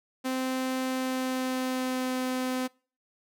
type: tone with pitch glide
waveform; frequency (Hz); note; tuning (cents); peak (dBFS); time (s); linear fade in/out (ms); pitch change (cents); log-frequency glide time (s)
sawtooth; 259.4 to 256; C4 to C4; -15 to -38; -24; 0.24-2.68; 20; -23; 0.87-2.12
effects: noise-tail reverb RT60 0.4 s tail -25 dB re dry